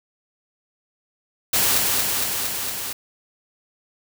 white noise with echo, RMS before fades -19 dBFS, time 1.53-1.78 s, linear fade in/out 5 ms, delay 230 ms, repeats 5, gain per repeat -2 dB, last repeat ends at 2.93 s, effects none

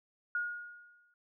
sine tone with exponential decay, 1436 Hz, F6, 48 cents sharp, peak -29 dBFS, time 0.35-1.14 s, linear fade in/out 2 ms, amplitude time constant 170 ms, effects none

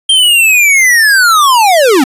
square linear sweep, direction down, 3185 to 243.4 Hz, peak -5 dBFS, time 0.09-2.04 s, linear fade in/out 5 ms, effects resampled to 32000 Hz

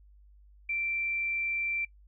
sine tone, 2349 Hz, D7, in tune, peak -29 dBFS, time 0.69-1.85 s, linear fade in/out 5 ms, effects noise-tail reverb RT60 0.1 s tail -23 dB re dry + added 50 Hz sine -54 dBFS peak until 2.07 s

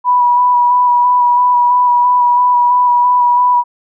sine tone with vibrato, 980 Hz, B5, 14 cents flat, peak -7 dBFS, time 0.04-3.64 s, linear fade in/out 50 ms, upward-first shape square, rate 3 Hz, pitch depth 15 cents each way, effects none

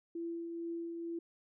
sine tone with tremolo, 336.5 Hz, E4, 36 cents sharp, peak -36 dBFS, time 0.15-1.19 s, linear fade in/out 5 ms, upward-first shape triangle, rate 2.2 Hz, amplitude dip 35%, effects none

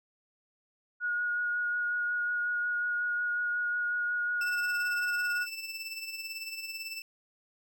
sine tone with vibrato, 1445 Hz, F#6, 41 cents flat, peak -28 dBFS, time 1-5.47 s, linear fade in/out 50 ms, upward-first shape sine, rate 5.5 Hz, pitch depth 12 cents each way
25% pulse tone with tremolo, 2653 Hz, E7, 10 cents sharp, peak -31 dBFS, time 4.41-7.02 s, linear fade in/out 2 ms, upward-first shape sine, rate 18 Hz, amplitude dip 55%
effects none

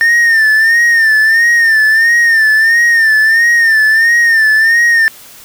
triangle tone with vibrato, 1810 Hz, A6, 48 cents sharp, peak -4 dBFS, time 0.01-5.08 s, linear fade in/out 0 ms, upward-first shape sine, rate 1.5 Hz, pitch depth 71 cents each way, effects white hiss -36 dBFS RMS until 5.44 s

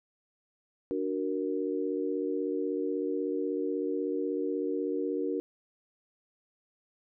sine chord, D augmented, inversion none, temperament equal, 293.7 / 370 / 466.2 Hz, D4 / F#4 / A#4, 0 / 0 / 0 cents, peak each -33 dBFS, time 0.91-5.4 s, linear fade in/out 0 ms, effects none

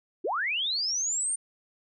sine linear sweep, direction up, 291.9 to 8990 Hz, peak -26 dBFS, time 0.24-1.36 s, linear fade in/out 10 ms, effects none

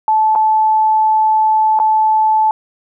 sine tone with dropouts, 870 Hz, A5, 20 cents flat, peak -9 dBFS, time 0.08-2.51 s, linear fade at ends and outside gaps 1 ms, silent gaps 0.352-0.358 / 1.79-1.799 s, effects none

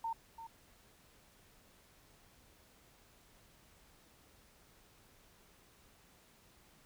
sine tone with echo, 910 Hz, A#5, 42 cents flat, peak -35 dBFS, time 0.04-0.13 s, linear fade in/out 5 ms, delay 340 ms, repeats 1, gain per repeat -11 dB, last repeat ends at 0.47 s, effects pink hiss -65 dBFS RMS until 6.85 s

